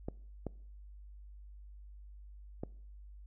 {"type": "clicks", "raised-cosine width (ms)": 2, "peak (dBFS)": -24, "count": 3, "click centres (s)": [0.085, 0.467, 2.635], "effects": ["noise-tail reverb RT60 0.6 s tail -23 dB re dry", "added 50 Hz sine -49 dBFS peak until 3.26 s"]}